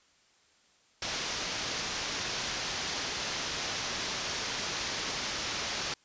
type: low-pass noise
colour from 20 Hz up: white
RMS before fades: -35 dBFS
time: 1.02-5.94 s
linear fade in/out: 2 ms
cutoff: 6400 Hz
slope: 48 dB/octave
effects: white hiss -65 dBFS RMS until 6.04 s + resampled to 16000 Hz

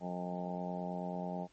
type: harmonic tone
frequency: 89.3 Hz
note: F2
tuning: 39 cents sharp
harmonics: 2 / 3 / 4 / 5 / 6 / 7 / 8 / 9 / 10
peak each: -39 / -48 / -50 / -48 / -50 / -43 / -53 / -44 / -51 dBFS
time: 0-1.48 s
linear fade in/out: 50 ms
effects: pink hiss -68 dBFS RMS until 1.52 s + MP3 32 kbps

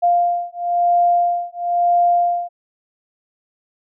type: beating tone pair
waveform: sine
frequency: 698.5 / 699.5 Hz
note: F5 / F5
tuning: 0 / +3 cents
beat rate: 1 Hz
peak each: -17 dBFS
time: 0.02-2.49 s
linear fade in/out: 20 ms
effects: none

